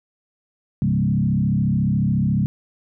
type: tone with frequency modulation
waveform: sine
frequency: 164.81 Hz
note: E3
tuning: in tune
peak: -16 dBFS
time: 0.82-2.46 s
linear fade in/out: 0 ms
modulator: 34.1 Hz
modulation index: 1.7
effects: none